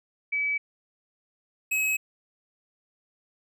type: tone pair in turn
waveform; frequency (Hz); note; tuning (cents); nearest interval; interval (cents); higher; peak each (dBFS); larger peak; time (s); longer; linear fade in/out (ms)
sine / square; 2290 / 2559; D7 / D#7; -44 / +48; major second; 192; second; -24; neither; 0.32-0.58 / 1.71-1.97; neither; 10
effects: none